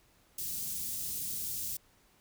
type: band-stop noise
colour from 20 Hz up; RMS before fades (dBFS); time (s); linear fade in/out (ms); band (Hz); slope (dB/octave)
white; -37; 0.38-1.77; 5; 200 to 6000; 12
effects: pink hiss -66 dBFS RMS until 2.2 s